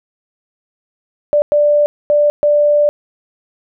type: tone bursts at uneven times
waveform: sine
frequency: 589 Hz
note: D5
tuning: 5 cents sharp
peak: -8 dBFS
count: 4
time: 1.33-1.42 / 1.52-1.86 / 2.1-2.3 / 2.43-2.89 s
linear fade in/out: 0 ms
effects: none